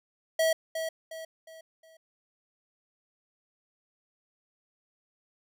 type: tone with echo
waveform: square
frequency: 646 Hz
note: E5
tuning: 35 cents flat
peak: -23 dBFS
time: 0.39-0.53 s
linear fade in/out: 5 ms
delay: 360 ms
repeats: 4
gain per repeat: -8 dB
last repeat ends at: 1.97 s
effects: none